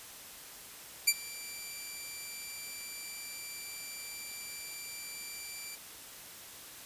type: tone with ADSR envelope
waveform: 10% pulse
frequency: 2349 Hz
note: D7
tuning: in tune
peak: -11 dBFS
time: 1.07-5.76 s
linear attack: 12 ms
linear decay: 48 ms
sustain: -22 dB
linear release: 15 ms
effects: white hiss -49 dBFS RMS until 6.85 s + resampled to 32000 Hz